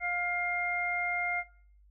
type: harmonic tone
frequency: 705 Hz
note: F5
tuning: 16 cents sharp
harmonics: 1 / 2 / 3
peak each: -35 / -38 / -31 dBFS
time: 0-1.44 s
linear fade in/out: 50 ms
effects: noise-tail reverb RT60 0.5 s tail -17 dB re dry + added 50 Hz sine -57 dBFS peak until 1.9 s